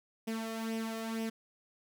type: tone with flanger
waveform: sawtooth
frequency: 224.3 Hz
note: A3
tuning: 34 cents sharp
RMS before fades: -37 dBFS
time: 0.27-1.3 s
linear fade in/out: 10 ms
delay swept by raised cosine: 0.35 to 1.65 ms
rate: 2.1 Hz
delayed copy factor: +0.6
effects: none